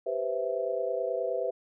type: chord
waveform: sine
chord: C major seventh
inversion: second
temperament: equal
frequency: 392 / 493.9 / 523.3 / 659.3 Hz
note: G4 / B4 / C5 / E5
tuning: 0 / 0 / 0 / 0 cents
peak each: -36 / -32 / -33 / -33 dBFS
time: 0.06-1.51 s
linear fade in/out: 10 ms
effects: none